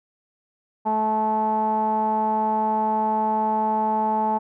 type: tone with low-pass filter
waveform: sawtooth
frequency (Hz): 217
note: A3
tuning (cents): -24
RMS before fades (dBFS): -22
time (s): 0.85-4.39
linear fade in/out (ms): 20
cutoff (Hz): 870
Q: 9.9
effects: none